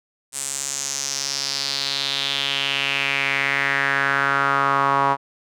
sawtooth tone with band-pass filter sweep, 138.59 Hz, C#3, in tune, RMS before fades -22 dBFS, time 0.32-5.17 s, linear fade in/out 50 ms, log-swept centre 8400 to 990 Hz, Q 3.9, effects none

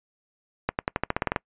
accelerating click train, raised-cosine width 0.5 ms, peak -8 dBFS, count 11, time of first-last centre 0.69-1.362 s, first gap 99 ms, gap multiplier 0.91, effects noise-tail reverb RT60 0.1 s tail -26 dB re dry + resampled to 8000 Hz

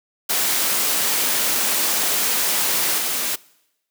white noise with level steps, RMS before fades -20 / -23 dBFS, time 0.29-3.36 s, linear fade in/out 10 ms, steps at 2.98 s, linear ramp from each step 2 ms, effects noise-tail reverb RT60 0.9 s tail -23 dB re dry + high-pass 200 Hz 12 dB/octave

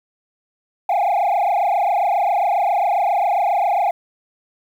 sine tone with frequency modulation, 756 Hz, F#5, 37 cents sharp, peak -12 dBFS, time 0.89-3.91 s, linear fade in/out 5 ms, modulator 27.4 Hz, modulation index 2.9, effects tanh soft clip ceiling -14 dBFS + 8-bit

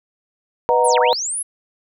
sine chord, B major seventh, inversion none, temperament equal, 493.9 / 622.3 / 740 / 932.3 Hz, B4 / D#5 / F#5 / A#5, 0 / 0 / 0 / 0 cents, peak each -16 / -21 / -22 / -16 dBFS, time 0.69-1.13 s, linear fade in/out 0 ms
sine linear two-way sweep, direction down then up, 11175 to 718 to 11175 Hz, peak -21 dBFS, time 0.84-1.43 s, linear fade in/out 10 ms, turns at 0.99 s
effects none

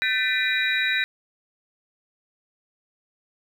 sine tone cluster, 1537 / 1778 / 2000 / 2407 / 3851 Hz, G6 / A6 / B6 / D7 / B7, -35 / +18 / +21 / +42 / -44 cents, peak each -27 dBFS, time 0.02-1.04 s, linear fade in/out 0 ms, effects 8-bit

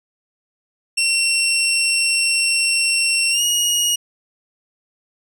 20% pulse tone with pitch glide, 2724 to 2883 Hz, F7 to F#7, -44 to -46 cents, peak -10 dBFS, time 0.97-3.96 s, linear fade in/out 10 ms, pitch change +98 cents, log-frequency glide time 3.31-3.42 s, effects none

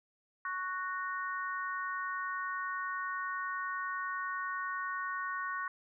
harmonic tone, 370 Hz, F#4, in tune, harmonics 3 / 4 / 5, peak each -37 / -39 / -41 dBFS, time 0.45-5.68 s, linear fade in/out 2 ms, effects none

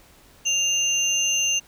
sine tone pair together, 2794 / 6207 Hz, F7 / G8, 0 / -18 cents, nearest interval octave + major second, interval 1382 cents, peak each -21 dBFS, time 0.45-1.6 s, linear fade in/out 20 ms, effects tanh soft clip ceiling -14 dBFS + pink hiss -53 dBFS RMS until 1.67 s

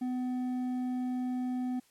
sine tone with hard clipping, 251.5 Hz, B3, 32 cents sharp, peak -32 dBFS, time 0.01-1.8 s, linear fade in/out 10 ms, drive 5 dB, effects white hiss -66 dBFS RMS until 1.9 s + low-pass 12000 Hz 12 dB/octave

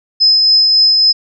sine tone with tremolo, 5100 Hz, D#8, 42 cents sharp, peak -5 dBFS, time 0.2-1.13 s, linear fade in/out 20 ms, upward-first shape triangle, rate 3.6 Hz, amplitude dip 30%, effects none

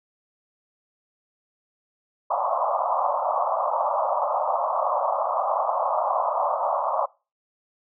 pink band-pass noise, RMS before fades -24 dBFS, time 2.3-7.06 s, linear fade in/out 10 ms, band 560 to 1200 Hz, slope 96 dB/octave, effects noise-tail reverb RT60 0.3 s tail -23 dB re dry

